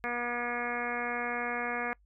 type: harmonic tone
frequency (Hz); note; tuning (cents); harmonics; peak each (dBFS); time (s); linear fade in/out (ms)
240.8; B3; -44; 1 / 2 / 3 / 4 / 5 / 6 / 7 / 8 / 9 / 10; -41 / -39 / -38 / -43 / -40 / -43 / -37 / -46 / -38 / -46; 0.04-1.93; 0
effects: noise-tail reverb RT60 0.1 s tail -25 dB re dry + added 50 Hz sine -61 dBFS peak until 2.05 s